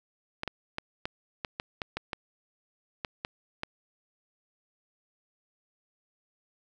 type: clicks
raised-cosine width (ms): 0.3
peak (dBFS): -16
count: 12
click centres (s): 0.434 / 0.477 / 0.784 / 1.055 / 1.448 / 1.599 / 1.818 / 1.97 / 2.132 / 3.048 / 3.249 / 3.634
effects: none